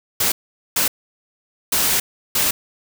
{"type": "noise bursts at uneven times", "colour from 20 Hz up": "white", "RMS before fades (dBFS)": -18, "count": 4, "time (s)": [[0.2, 0.32], [0.76, 0.88], [1.72, 2], [2.35, 2.51]], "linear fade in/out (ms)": 5, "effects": []}